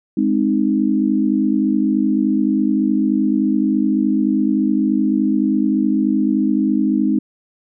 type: chord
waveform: sine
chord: Ab major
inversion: none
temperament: equal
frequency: 207.7 / 261.6 / 311.1 Hz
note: Ab3 / C4 / Eb4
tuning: 0 / 0 / 0 cents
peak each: -18 dBFS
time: 0.17-7.19 s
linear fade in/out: 5 ms
effects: none